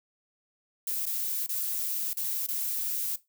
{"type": "noise with dropouts", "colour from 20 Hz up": "violet", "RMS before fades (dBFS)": -31, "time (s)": [0.87, 3.16], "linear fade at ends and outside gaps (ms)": 5, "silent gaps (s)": [[1.057, 1.064], [1.465, 1.49], [2.133, 2.169], [2.466, 2.485]], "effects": ["noise-tail reverb RT60 0.2 s tail -17 dB re dry"]}